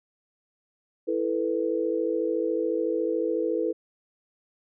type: chord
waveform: sine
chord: E suspended fourth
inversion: none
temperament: equal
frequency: 329.6 / 440 / 493.9 Hz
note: E4 / A4 / B4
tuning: 0 / 0 / 0 cents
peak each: -28 dBFS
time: 1.07-3.73 s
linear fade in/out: 20 ms
effects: none